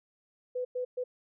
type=tone bursts at uneven times; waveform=sine; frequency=499.9 Hz; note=B4; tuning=21 cents sharp; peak=-30 dBFS; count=3; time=0.55-0.65 / 0.75-0.85 / 0.97-1.04 s; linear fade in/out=10 ms; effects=none